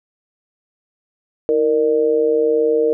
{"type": "tone with amplitude modulation", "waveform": "sine", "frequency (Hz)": 463.6, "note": "A#4", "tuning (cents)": -10, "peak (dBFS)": -9, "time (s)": [1.49, 2.93], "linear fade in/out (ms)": 0, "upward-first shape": "sine", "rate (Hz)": 141, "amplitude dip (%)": 80, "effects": []}